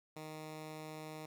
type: tone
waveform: 10% pulse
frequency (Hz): 155.56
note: D#3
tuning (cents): 0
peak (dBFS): -37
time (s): 0.16-1.26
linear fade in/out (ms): 5
effects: 12-bit